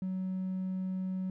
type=tone; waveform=triangle; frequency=186.9 Hz; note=F#3; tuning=18 cents sharp; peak=-29 dBFS; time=0.02-1.3 s; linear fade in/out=2 ms; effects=tanh soft clip ceiling -27 dBFS